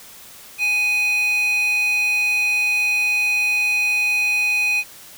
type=tone with high-pass filter; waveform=square; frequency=830.6 Hz; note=G#5; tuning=in tune; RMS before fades=-19 dBFS; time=0.58-4.84 s; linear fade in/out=50 ms; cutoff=2300 Hz; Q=9.7; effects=white hiss -42 dBFS RMS until 5.17 s